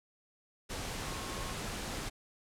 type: tone in noise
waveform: sine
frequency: 1084 Hz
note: C#6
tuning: 39 cents flat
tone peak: -47 dBFS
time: 1.05-1.54 s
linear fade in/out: 20 ms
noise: pink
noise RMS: -39 dBFS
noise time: 0.69-2.1 s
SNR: -11 dB
effects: low-pass 10000 Hz 12 dB/octave